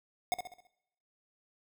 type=tone with echo; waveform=square; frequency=725 Hz; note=F#5; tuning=35 cents flat; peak=-28 dBFS; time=0.32-0.34 s; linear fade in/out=0 ms; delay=66 ms; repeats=5; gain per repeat=-7 dB; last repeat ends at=0.67 s; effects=noise-tail reverb RT60 0.8 s tail -20 dB re dry